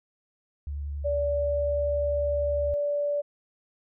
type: tone with vibrato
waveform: sine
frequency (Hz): 72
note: D2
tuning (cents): -34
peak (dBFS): -30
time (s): 0.67-2.74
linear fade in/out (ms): 0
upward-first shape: triangle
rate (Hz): 11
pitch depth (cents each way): 21
type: tone with pitch glide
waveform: sine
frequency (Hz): 577 to 580.3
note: D5 to D5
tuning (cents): -31 to -21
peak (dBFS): -24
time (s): 1.04-3.22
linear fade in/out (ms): 20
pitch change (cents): +10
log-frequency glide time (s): 1.31-1.87
effects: none